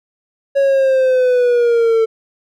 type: linear sweep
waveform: triangle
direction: down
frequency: 556 to 444.6 Hz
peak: -8 dBFS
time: 0.55-2.06 s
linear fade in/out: 20 ms
effects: none